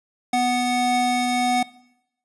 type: tone pair together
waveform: square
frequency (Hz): 247.2 / 740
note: B3 / F#5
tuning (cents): +2 / 0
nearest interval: octave + perfect fifth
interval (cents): 1898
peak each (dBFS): -24 / -21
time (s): 0.33-1.63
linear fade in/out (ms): 5
effects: noise-tail reverb RT60 0.8 s tail -20 dB re dry + resampled to 24000 Hz